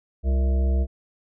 harmonic tone with a mistuned harmonic, 65.7 Hz, C2, 8 cents sharp, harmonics 1 / 3 / 5 / 7 / 9 / 10, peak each -18 / -33 / -37 / -38 / -42 / -39 dBFS, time 0.23-0.87 s, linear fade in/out 50 ms, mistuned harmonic 5, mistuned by +75 cents, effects none

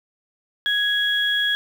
sine tone pair together, 1663 / 3326 Hz, G#6 / G#7, +2 / +2 cents, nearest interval octave, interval 1200 cents, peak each -21 dBFS, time 0.66-1.55 s, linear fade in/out 0 ms, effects 7-bit

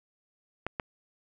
clicks, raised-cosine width 0.5 ms, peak -16 dBFS, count 2, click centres 0.666 / 0.798 s, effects none

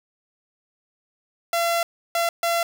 sawtooth tone bursts at uneven times, 680 Hz, F5, 46 cents flat, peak -16 dBFS, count 3, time 1.53-1.83 / 2.15-2.29 / 2.43-2.63 s, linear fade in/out 2 ms, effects none

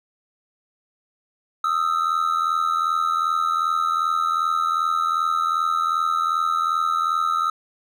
triangle ring-modulated tone, 1288 Hz, E6, 41 cents flat, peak -14 dBFS, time 1.64-7.5 s, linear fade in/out 2 ms, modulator 41.3 Hz, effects none

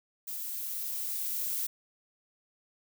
violet noise with level ramp, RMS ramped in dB -38 to -32 dBFS, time 0.27-1.67 s, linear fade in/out 10 ms, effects none

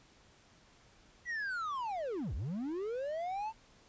triangle linear two-way sweep, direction down then up, 1980 to 50.9 to 906 Hz, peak -33 dBFS, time 1.25-3.53 s, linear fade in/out 50 ms, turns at 2.34 s, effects pink hiss -63 dBFS RMS until 3.88 s + resampled to 16000 Hz

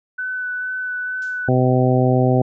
sine tone with vibrato, 1500 Hz, F#6, 23 cents sharp, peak -22 dBFS, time 0.18-1.49 s, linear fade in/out 10 ms, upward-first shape sine, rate 2.2 Hz, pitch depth 12 cents each way
violet noise with exponential decay, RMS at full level -32 dBFS, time 1.22-1.52 s, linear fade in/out 1 ms, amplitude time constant 65 ms
harmonic tone, 127.5 Hz, C3, 44 cents flat, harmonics 1 / 2 / 3 / 4 / 5 / 6, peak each -16 / -19 / -21 / -22 / -23 / -24 dBFS, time 1.48-2.42 s, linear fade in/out 5 ms
effects resampled to 16000 Hz

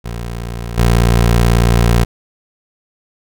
20% pulse tone with level steps, 58.27 Hz, A#1, in tune, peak -17 / -4 dBFS, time 0.04-2.05 s, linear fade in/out 20 ms, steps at 0.77 s, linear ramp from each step 20 ms, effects none

